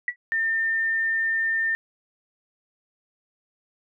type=tone with exponential decay; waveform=sine; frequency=1947 Hz; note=B6; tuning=25 cents flat; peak=-18 dBFS; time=0.08-0.16 s; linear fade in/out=2 ms; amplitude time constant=16 ms
type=tone; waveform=sine; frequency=1805 Hz; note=A6; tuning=44 cents sharp; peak=-21 dBFS; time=0.32-1.75 s; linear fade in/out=0 ms
effects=none